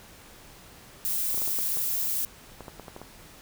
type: noise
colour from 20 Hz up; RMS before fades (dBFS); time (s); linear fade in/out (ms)
violet; -28; 1.05-2.25; 0
type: clicks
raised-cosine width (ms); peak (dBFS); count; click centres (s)
1; -26; 12; 1.345 / 1.377 / 1.419 / 1.478 / 1.588 / 1.772 / 2.607 / 2.682 / 2.797 / 2.882 / 2.964 / 3.016
effects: pink hiss -50 dBFS RMS until 3.41 s